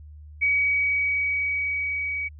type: tone with level ramp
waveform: sine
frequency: 2266 Hz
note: C#7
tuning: 37 cents sharp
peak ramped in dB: -18 to -26 dBFS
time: 0.41-2.29 s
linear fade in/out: 20 ms
effects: added 75 Hz sine -41 dBFS peak until 2.39 s